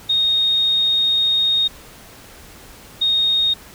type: tone pair in turn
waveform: sine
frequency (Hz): 3715 / 3715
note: A#7 / A#7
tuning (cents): -7 / -7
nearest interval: unison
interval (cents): 0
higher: neither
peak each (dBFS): -14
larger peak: neither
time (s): 0.09-1.68 / 3.01-3.54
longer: first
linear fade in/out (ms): 10
effects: pink hiss -42 dBFS RMS until 3.74 s